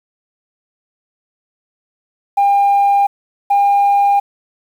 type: tone pair in turn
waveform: sine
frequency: 802 / 804.8 Hz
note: G5 / G5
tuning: +39 / +45 cents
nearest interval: unison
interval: 6 cents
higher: second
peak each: -7 dBFS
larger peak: neither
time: 2.37-3.07 / 3.5-4.2 s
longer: neither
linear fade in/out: 10 ms
effects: tanh soft clip ceiling -7 dBFS + 7-bit